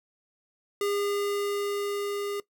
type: tone with level ramp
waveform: square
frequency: 405.9 Hz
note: G#4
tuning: 40 cents flat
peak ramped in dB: -26 to -31 dBFS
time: 0.81-2.4 s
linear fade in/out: 2 ms
effects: noise-tail reverb RT60 0.1 s tail -18 dB re dry